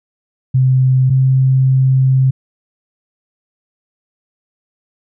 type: tone pair in turn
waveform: sine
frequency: 130 / 131.74 Hz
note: C3 / C3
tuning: -11 / +12 cents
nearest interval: unison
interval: 23 cents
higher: second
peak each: -8 dBFS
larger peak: neither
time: 0.54-1.1 / 1.1-2.31 s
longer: second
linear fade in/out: 10 ms
effects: none